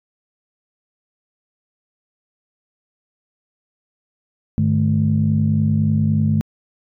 sine tone cluster, 101.5 / 151.6 / 215.2 Hz, G#2 / D#3 / A3, -39 / -45 / -38 cents, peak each -18 dBFS, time 4.58-6.41 s, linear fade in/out 0 ms, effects tanh soft clip ceiling -5 dBFS

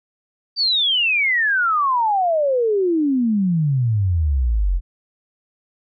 sine exponential sweep, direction down, 4699 to 41.2 Hz, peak -15 dBFS, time 0.56-4.81 s, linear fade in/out 50 ms, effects none

